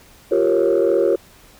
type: chord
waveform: sine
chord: G half-diminished seventh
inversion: third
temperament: equal with one note detuned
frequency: 349.2 / 392 / 466.2 / 547 Hz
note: F4 / G4 / Bb4 / Db5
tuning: 0 / 0 / 0 / -23 cents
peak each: -18 dBFS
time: 0.31-1.16 s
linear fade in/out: 10 ms
effects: tanh soft clip ceiling -8 dBFS + pink hiss -48 dBFS RMS until 1.59 s